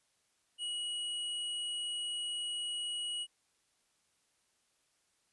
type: tone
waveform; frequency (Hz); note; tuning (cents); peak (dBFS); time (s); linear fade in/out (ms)
square; 2911; F#7; -29; -36; 0.58-3.27; 50
effects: white hiss -75 dBFS RMS until 5.32 s + resampled to 24000 Hz